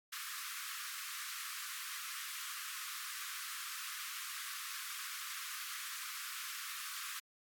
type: high-pass noise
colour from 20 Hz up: pink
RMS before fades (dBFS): -44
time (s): 0.12-7.2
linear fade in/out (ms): 10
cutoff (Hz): 1100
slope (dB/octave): 96
effects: AAC 64 kbps